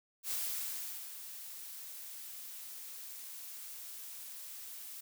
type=noise with ADSR envelope; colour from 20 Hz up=blue; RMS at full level=-36 dBFS; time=0.23-5.01 s; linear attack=75 ms; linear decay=780 ms; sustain=-11 dB; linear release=9 ms; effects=none